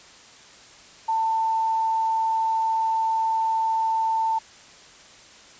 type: tone with quantisation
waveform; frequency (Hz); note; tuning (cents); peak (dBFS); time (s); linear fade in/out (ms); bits
sine; 893; A5; +25; -20; 1.08-4.39; 10; 8
effects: white hiss -48 dBFS RMS until 5.59 s + resampled to 16000 Hz